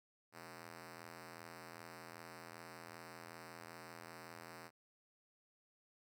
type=ring-modulated tone; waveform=5% pulse; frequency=167.7 Hz; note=E3; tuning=30 cents sharp; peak=-37 dBFS; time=0.32-4.71 s; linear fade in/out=50 ms; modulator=42.6 Hz; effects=none